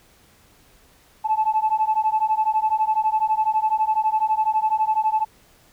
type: beating tone pair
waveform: sine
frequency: 863 / 875 Hz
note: A5 / A5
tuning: -34 / -10 cents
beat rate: 12 Hz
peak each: -20 dBFS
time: 1.24-5.25 s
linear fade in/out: 20 ms
effects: tanh soft clip ceiling -11 dBFS + pink hiss -55 dBFS RMS until 5.72 s